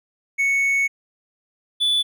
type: tone pair in turn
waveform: triangle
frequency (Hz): 2215 / 3468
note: C#7 / A7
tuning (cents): -2 / -26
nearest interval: minor sixth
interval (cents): 776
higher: second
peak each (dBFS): -15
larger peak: neither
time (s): 0.38-0.88 / 1.8-2.03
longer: first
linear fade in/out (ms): 20
effects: none